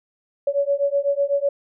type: beating tone pair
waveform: sine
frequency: 560 / 568 Hz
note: C#5 / C#5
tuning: +18 / +42 cents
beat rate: 8 Hz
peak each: -21 dBFS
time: 0.47-1.49 s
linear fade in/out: 5 ms
effects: none